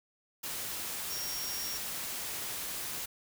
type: tone in noise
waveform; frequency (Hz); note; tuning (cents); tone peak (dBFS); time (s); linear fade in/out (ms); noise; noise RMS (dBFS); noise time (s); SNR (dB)
sine; 5588; F8; 0; -38; 1.1-1.78; 10; white; -38; 0.43-3.06; -3
effects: none